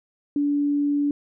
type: tone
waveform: sine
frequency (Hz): 288.4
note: D4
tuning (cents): -31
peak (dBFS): -19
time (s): 0.36-1.11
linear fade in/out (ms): 2
effects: none